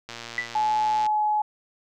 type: click train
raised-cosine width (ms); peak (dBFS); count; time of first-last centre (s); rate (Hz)
0.2; -19; 115; 0.09-1.064; 117
type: tone with exponential decay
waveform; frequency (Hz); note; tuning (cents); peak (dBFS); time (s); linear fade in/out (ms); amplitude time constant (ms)
sine; 1975.5; B6; 0; -20; 0.38-0.54; 1; 34
type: tone with pitch glide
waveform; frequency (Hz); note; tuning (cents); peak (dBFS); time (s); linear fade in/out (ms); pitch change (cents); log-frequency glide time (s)
sine; 856 to 847.1; A5 to G#5; -48 to +34; -20; 0.55-1.42; 5; -18; 0.98-1.22
effects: none